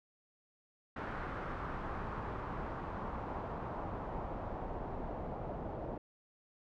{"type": "noise with low-pass filter sweep", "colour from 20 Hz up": "pink", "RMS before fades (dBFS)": -41, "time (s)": [0.96, 5.98], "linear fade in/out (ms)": 5, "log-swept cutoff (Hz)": [1400, 700], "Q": 1.9, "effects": []}